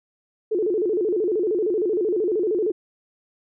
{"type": "tone with vibrato", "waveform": "sine", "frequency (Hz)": 392, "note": "G4", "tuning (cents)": 0, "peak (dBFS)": -19, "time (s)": [0.51, 2.72], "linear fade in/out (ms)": 10, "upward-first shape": "square", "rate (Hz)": 13, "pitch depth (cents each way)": 180, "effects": []}